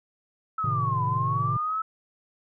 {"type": "linear two-way sweep", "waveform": "sine", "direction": "down then up", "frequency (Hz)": [1313, 987.8, 1313], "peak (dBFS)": -25, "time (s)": [0.58, 1.82], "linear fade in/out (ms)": 5, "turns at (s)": 1.04}
{"type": "chord", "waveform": "triangle", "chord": "A diminished", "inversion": "none", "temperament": "equal", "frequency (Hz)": [110, 130.81, 155.56], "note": ["A2", "C3", "Eb3"], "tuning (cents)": [0, 0, 0], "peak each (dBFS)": [-28, -27, -31], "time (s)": [0.64, 1.57], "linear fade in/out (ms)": 5}
{"effects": []}